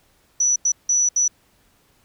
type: tone bursts at uneven times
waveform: sine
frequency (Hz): 5920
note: F#8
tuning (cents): 0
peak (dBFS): -15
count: 4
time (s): 0.4-0.56 / 0.65-0.72 / 0.89-1.09 / 1.16-1.28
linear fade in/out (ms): 5
effects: pink hiss -60 dBFS RMS until 2.04 s